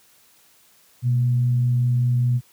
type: tone with frequency modulation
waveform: sine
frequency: 123.47 Hz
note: B2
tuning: in tune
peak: -16 dBFS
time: 1.02-2.41 s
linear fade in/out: 50 ms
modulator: 105 Hz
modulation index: 0.2
effects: white hiss -56 dBFS RMS until 2.52 s + high-pass 60 Hz 12 dB/octave